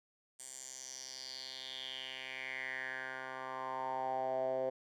10% pulse tone with band-pass filter sweep, 130.8 Hz, C3, in tune, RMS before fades -41 dBFS, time 0.39-4.7 s, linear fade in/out 10 ms, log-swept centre 8300 to 550 Hz, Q 5.2, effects none

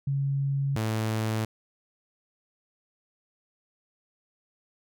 sine / sawtooth tone pair in turn, 138.59 / 110 Hz, C#3 / A2, 0 / 0 cents, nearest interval major third, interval 400 cents, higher first, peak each -24 / -22 dBFS, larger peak second, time 0.07-0.76 / 0.76-1.45 s, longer neither, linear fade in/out 5 ms, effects none

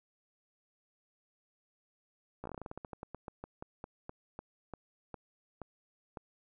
slowing click train, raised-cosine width 1 ms, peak -28 dBFS, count 25, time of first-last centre 2.44-6.172 s, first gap 15 ms, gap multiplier 1.17, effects none

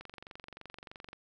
click train, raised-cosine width 0.3 ms, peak -30 dBFS, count 27, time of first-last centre 0.01-1.131 s, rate 23.2 Hz, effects none

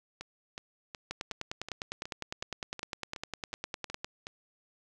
two click trains, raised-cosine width 0.2 ms, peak -18 / -23 dBFS, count 30 / 12, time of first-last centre 1.11-4.045 / 0.21-4.269 s, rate 9.88 / 2.71 Hz, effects none

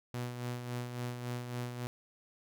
sawtooth tone with tremolo, 122.3 Hz, B2, 16 cents flat, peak -31 dBFS, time 0.14-1.87 s, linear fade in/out 0 ms, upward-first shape sine, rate 3.6 Hz, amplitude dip 50%, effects none

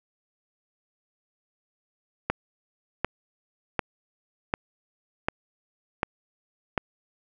click train, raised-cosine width 0.5 ms, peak -8 dBFS, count 7, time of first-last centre 2.3-6.778 s, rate 1.34 Hz, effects none

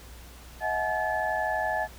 sine tone cluster, 637 / 729 / 857 / 1727 Hz, D#5 / F#5 / A5 / A6, +41 / -26 / -46 / -33 cents, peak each -31 dBFS, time 0.6-1.88 s, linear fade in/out 50 ms, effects added 60 Hz sine -46 dBFS peak until 1.98 s + pink hiss -50 dBFS RMS until 1.98 s

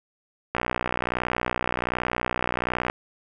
click train, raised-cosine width 0.5 ms, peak -9 dBFS, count 145, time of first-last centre 0.55-2.899 s, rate 61.3 Hz, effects none

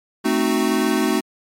square chord, A diminished seventh, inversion none, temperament equal with one note detuned, 220 / 261.6 / 307.7 / 370 Hz, A3 / C4 / Eb4 / Gb4, 0 / 0 / -19 / 0 cents, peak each -23 dBFS, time 0.24-1.21 s, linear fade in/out 20 ms, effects MP3 64 kbps

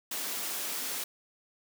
white high-pass noise, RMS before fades -35 dBFS, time 0.11-1.04 s, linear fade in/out 5 ms, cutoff 190 Hz, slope 24 dB/octave, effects none

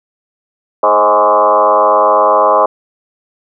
sine tone with frequency modulation, 828 Hz, G#5, 5 cents flat, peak -6 dBFS, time 0.83-2.66 s, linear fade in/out 5 ms, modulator 100 Hz, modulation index 3.5, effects none

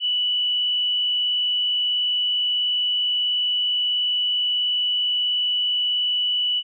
sine tone with frequency modulation, 2960 Hz, F#7, in tune, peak -19 dBFS, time 0-6.63 s, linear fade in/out 50 ms, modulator 61.5 Hz, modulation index 0.62, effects none

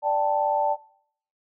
sine chord, D suspended fourth, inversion none, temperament just, 587.3 / 783.1 / 881 Hz, D5 / G5 / A5, 0 / -2 / +2 cents, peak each -25 / -26 / -23 dBFS, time 0.02-0.77 s, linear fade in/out 50 ms, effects noise-tail reverb RT60 0.6 s tail -21 dB re dry

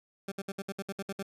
20% pulse tone bursts, 196 Hz, G3, in tune, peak -29 dBFS, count 10, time 0.28-1.227 s, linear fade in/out 5 ms, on 38 ms, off 63 ms, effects resampled to 32000 Hz

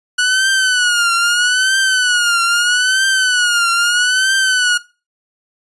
sawtooth tone with vibrato, 1469 Hz, F#6, 13 cents flat, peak -8 dBFS, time 0.18-4.78 s, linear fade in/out 10 ms, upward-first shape triangle, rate 0.78 Hz, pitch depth 120 cents each way, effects noise-tail reverb RT60 0.3 s tail -19 dB re dry + resampled to 24000 Hz

